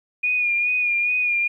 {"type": "tone with vibrato", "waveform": "sine", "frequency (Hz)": 2443, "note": "D#7", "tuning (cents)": -32, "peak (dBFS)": -18, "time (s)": [0.23, 1.48], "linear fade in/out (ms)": 10, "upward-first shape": "sine", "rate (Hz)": 2.4, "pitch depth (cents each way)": 36, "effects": ["10-bit"]}